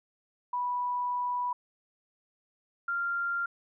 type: tone pair in turn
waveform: sine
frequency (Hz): 983 / 1390.2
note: B5 / F6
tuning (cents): -8 / -8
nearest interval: tritone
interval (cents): 600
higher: second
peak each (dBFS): -28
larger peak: neither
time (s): 0.53-1.53 / 2.88-3.46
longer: first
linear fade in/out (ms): 5
effects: none